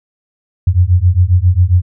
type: beating tone pair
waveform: sine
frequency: 86.4 / 93.8 Hz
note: F2 / F#2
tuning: -18 / +24 cents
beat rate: 7.4 Hz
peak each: -10 dBFS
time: 0.67-1.82 s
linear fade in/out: 5 ms
effects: none